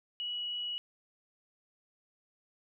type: tone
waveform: sine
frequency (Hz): 2926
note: F#7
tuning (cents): -20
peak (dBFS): -34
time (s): 0.2-0.78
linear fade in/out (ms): 0
effects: none